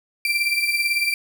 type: beating tone pair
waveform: 35% pulse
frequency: 2349 / 2367 Hz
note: D7 / D7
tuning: 0 / +13 cents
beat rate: 18 Hz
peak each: -19 / -22 dBFS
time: 0.25-1.14 s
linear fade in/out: 2 ms
effects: none